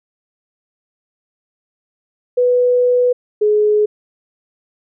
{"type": "tone pair in turn", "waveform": "sine", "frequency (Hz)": [493.9, 421.5], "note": ["B4", "G#4"], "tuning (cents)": [0, 26], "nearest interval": "minor third", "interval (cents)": 274, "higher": "first", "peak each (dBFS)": -10, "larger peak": "neither", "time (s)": [[2.37, 3.13], [3.41, 3.86]], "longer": "first", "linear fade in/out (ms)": 10, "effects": []}